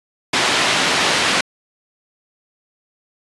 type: band-pass noise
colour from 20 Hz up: white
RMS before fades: -17 dBFS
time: 0.33-1.41 s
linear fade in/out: 5 ms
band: 160 to 3600 Hz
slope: 12 dB/octave
effects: resampled to 24000 Hz